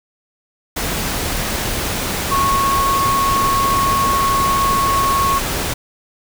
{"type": "tone in noise", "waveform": "sine", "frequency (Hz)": 1100, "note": "C#6", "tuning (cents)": -14, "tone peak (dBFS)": -14, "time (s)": [2.31, 5.39], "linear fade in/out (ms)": 10, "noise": "pink", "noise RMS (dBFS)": -21, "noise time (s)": [0.76, 5.74], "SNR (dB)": 4, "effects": []}